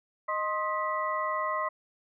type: tone cluster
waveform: sine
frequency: 620 / 1056 / 1253 / 1963 Hz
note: D#5 / C6 / D#6 / B6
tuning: -6 / +16 / +12 / -11 cents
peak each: -34 / -30 / -35 / -37 dBFS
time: 0.28-1.69 s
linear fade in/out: 10 ms
effects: none